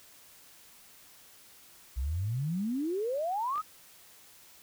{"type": "exponential sweep", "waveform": "sine", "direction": "up", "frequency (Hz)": [59.4, 1311], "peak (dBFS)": -29, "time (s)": [1.96, 3.62], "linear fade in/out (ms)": 20}
{"type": "clicks", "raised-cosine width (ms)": 0.3, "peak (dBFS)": -32, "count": 2, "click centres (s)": [3.558, 3.579]}
{"effects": ["white hiss -56 dBFS RMS until 4.62 s"]}